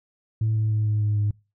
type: tone with pitch steps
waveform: sine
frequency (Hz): 110 / 108.74 / 107.49 / 106.25 / 105.03 / 103.83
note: A2 / A2 / A2 / G#2 / G#2 / G#2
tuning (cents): 0 / -20 / -40 / +40 / +20 / 0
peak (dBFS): -18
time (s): 0.41-1.31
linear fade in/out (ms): 5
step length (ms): 150
effects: noise-tail reverb RT60 0.3 s tail -26 dB re dry + tanh soft clip ceiling -17 dBFS